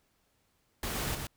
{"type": "noise with echo", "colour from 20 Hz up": "pink", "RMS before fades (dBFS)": -35, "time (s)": [0.83, 1.15], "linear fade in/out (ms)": 2, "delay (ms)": 120, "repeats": 1, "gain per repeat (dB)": -4, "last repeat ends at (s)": 1.27, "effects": ["pink hiss -73 dBFS RMS until 1.36 s"]}